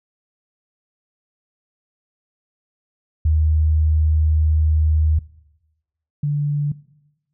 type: tone pair in turn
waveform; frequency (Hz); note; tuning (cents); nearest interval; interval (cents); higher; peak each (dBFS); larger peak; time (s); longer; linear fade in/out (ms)
sine; 77.78 / 145.81; D#2 / D3; 0 / -12; major seventh; 1088; second; -13 / -17; first; 3.25-5.19 / 6.23-6.72; first; 5
effects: noise-tail reverb RT60 1.0 s tail -20 dB re dry